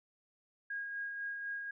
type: tone with tremolo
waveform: sine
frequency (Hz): 1634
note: G#6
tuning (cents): -29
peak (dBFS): -36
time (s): 0.7-1.71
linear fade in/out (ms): 5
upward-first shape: sine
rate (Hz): 4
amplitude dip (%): 35
effects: none